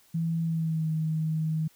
sine tone with pitch glide, 164.81 to 157.91 Hz, E3 to D#3, 0 to +26 cents, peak -25 dBFS, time 0.14-1.68 s, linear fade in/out 10 ms, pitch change -74 cents, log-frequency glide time 0.43-0.89 s, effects white hiss -61 dBFS RMS until 1.75 s

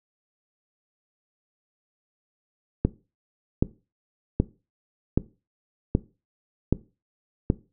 click train, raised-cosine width 3 ms, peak -6 dBFS, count 7, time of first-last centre 2.85-7.501 s, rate 1.29 Hz, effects noise-tail reverb RT60 0.3 s tail -18 dB re dry

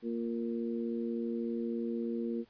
harmonic tone, 116.54 Hz, A#2, in tune, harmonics 2 / 3 / 4, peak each -34 / -38 / -40 dBFS, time 0.02-2.45 s, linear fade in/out 50 ms, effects pink hiss -66 dBFS RMS until 2.49 s + resampled to 11025 Hz

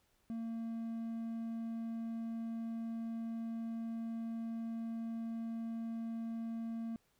triangle tone, 228 Hz, A#3, 38 cents flat, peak -36 dBFS, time 0.3-6.96 s, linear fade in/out 0 ms, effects pink hiss -75 dBFS RMS until 7.19 s

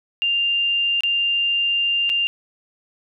sine tone with dropouts, 2794 Hz, F7, in tune, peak -17 dBFS, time 0.22-2.27 s, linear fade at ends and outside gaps 0 ms, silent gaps 1.007-1.035 / 2.094-2.099 s, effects none

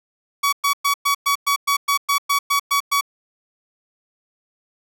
sawtooth tone bursts, 1131 Hz, C#6, 34 cents sharp, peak -12 dBFS, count 13, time 0.43-3.011 s, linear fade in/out 10 ms, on 97 ms, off 110 ms, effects none

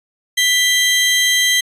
30% pulse tone pair together, 1984 / 3173 Hz, B6 / G7, +7 / +20 cents, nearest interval minor sixth, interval 813 cents, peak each -12 dBFS, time 0.37-1.61 s, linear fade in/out 10 ms, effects resampled to 32000 Hz

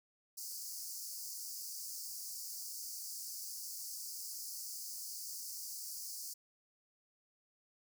pink high-pass noise, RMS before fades -45 dBFS, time 0.37-6.34 s, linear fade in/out 10 ms, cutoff 4600 Hz, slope 96 dB/octave, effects none

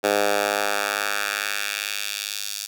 10% pulse tone with high-pass filter sweep, 102.3 Hz, G#2, 26 cents flat, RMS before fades -25 dBFS, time 0.03-2.67 s, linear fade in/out 20 ms, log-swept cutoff 490 to 4900 Hz, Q 1.2, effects none

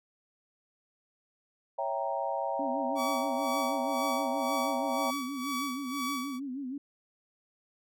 sine chord, C# diminished seventh, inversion none, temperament equal, 554.4 / 659.3 / 784 / 932.3 Hz, C#5 / E5 / G5 / Bb5, 0 / 0 / 0 / 0 cents, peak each -35 dBFS, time 1.78-5.11 s, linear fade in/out 10 ms
sine tone with vibrato, 266.6 Hz, C4, 33 cents sharp, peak -34 dBFS, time 2.59-6.78 s, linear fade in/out 5 ms, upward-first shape sine, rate 6.3 Hz, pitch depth 120 cents each way
sawtooth tone with tremolo, 1140 Hz, C#6, 48 cents sharp, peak -28 dBFS, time 2.95-6.4 s, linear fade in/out 50 ms, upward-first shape sine, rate 2 Hz, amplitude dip 70%
effects none

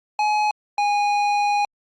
square tone pair in turn, 844 / 822.3 Hz, G#5 / G#5, +28 / -17 cents, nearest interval unison, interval 45 cents, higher first, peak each -18 dBFS, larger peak neither, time 0.19-0.51 / 0.78-1.65 s, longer second, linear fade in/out 2 ms, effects low-pass 4000 Hz 12 dB/octave + Opus 48 kbps

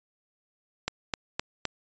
click train, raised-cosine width 0.2 ms, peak -10 dBFS, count 4, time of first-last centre 0.88-1.653 s, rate 3.88 Hz, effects resampled to 16000 Hz

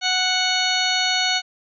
harmonic tone with a mistuned harmonic, 740 Hz, F#5, in tune, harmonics 1 / 2 / 3 / 4 / 5 / 6 / 8 / 9, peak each -26 / -26 / -26 / -25 / -26 / -24 / -32 / -35 dBFS, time 0.01-1.42 s, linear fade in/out 50 ms, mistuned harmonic 6, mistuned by -34 cents, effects none

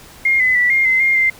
sine tone with pitch steps, 2129 / 2020 / 1962 / 2123 / 2060 / 2122 / 2088 Hz, C7 / B6 / B6 / C7 / C7 / C7 / C7, +30 / +39 / -12 / +25 / -28 / +24 / -4 cents, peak -11 dBFS, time 0.25-1.3 s, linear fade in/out 5 ms, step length 150 ms, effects pink hiss -41 dBFS RMS until 1.39 s

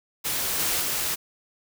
white noise with level steps, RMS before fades -27 / -25 / -27 dBFS, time 0.24-1.16 s, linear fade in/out 20 ms, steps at 0.59 / 0.81 s, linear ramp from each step 5 ms, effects none

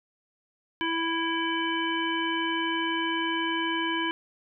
harmonic tone with a mistuned harmonic, 329.6 Hz, E4, in tune, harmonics 1 / 3 / 5 / 7 / 9, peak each -30 / -31 / -32 / -35 / -33 dBFS, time 0.81-4.11 s, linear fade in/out 0 ms, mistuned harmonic 9, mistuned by +29 cents, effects none

